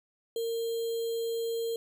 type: tone with sample-and-hold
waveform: sine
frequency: 459.1 Hz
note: A#4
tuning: 26 cents flat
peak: -29 dBFS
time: 0.36-1.76 s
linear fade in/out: 2 ms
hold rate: 3675 Hz
effects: none